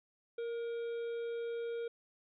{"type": "harmonic tone with a mistuned harmonic", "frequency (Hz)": 466.2, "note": "A#4", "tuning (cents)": 0, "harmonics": [1, 3, 5, 7, 8], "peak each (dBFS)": [-36, -53, -59, -61, -64], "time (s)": [0.38, 1.88], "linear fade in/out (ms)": 5, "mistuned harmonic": 3, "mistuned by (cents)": 31, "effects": []}